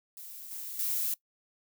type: noise with level steps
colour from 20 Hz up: violet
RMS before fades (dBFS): -45 / -40 / -31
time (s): 0.17-1.14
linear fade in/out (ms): 2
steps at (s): 0.51 / 0.79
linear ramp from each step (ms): 2
effects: noise-tail reverb RT60 0.1 s tail -21 dB re dry